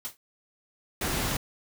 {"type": "noise with exponential decay", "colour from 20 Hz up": "white", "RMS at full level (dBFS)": -30, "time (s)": [0.05, 0.17], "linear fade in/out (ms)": 0, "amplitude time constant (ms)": 26}
{"type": "noise", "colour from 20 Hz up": "pink", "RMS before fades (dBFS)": -29, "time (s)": [1.01, 1.37], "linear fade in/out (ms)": 5}
{"effects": []}